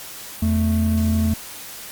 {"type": "tone pair together", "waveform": "triangle", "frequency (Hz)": [84.33, 220], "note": ["E2", "A3"], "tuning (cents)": [40, 0], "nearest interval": "octave + perfect fourth", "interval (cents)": 1660, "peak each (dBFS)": -17, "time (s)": [0.42, 1.34], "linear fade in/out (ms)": 5, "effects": ["white hiss -36 dBFS RMS until 1.91 s", "Opus 48 kbps"]}